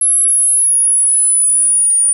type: exponential sweep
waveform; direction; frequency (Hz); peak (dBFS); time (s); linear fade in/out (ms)
sine; down; 11000 to 9430; -7; 0.01-2.13; 5
effects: tanh soft clip ceiling -6 dBFS + 7-bit